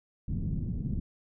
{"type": "low-pass noise", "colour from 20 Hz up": "white", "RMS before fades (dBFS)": -32, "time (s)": [0.28, 1], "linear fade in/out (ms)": 5, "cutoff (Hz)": 190, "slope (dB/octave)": 24, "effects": []}